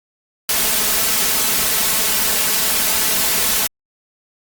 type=noise with comb filter; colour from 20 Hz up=white; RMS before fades=-17 dBFS; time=0.49-3.67 s; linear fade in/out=2 ms; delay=4.6 ms; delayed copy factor=+0.65; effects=Opus 48 kbps